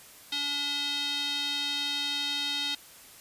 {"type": "tone with band-pass filter", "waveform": "square", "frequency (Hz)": 286.9, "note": "D4", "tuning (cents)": -40, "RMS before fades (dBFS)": -31, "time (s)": [0.32, 2.75], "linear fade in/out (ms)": 5, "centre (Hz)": 3700, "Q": 4.6, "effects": ["white hiss -51 dBFS RMS until 3.2 s", "resampled to 32000 Hz"]}